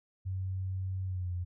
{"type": "tone with pitch glide", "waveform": "sine", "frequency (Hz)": [94.2, 88.91], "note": ["F#2", "F2"], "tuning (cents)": [32, 31], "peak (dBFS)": -32, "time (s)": [0.25, 1.45], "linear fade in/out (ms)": 20, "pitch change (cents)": -101, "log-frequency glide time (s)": [1.05, 1.31], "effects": []}